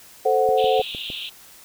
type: chord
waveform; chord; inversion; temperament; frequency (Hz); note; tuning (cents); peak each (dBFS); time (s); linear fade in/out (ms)
sine; F# diminished; first; equal; 440 / 523.3 / 740; A4 / C5 / F#5; 0 / 0 / 0; -20; 0.25-0.82; 10
type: click train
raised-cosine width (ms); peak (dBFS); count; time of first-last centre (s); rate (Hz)
2; -22; 5; 0.49-1.102; 6.54
type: band-pass noise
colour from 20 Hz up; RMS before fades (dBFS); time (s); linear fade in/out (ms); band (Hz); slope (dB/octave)
white; -32; 0.57-1.3; 20; 2600 to 3800; 96
effects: white hiss -47 dBFS RMS until 1.64 s